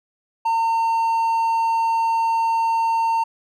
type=tone; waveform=triangle; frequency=910 Hz; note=A#5; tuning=42 cents flat; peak=-15 dBFS; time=0.45-3.24 s; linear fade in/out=10 ms; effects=none